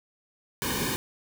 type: noise with comb filter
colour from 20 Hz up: pink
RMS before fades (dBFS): -29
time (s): 0.62-0.96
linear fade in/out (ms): 0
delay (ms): 1.5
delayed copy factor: -1
effects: none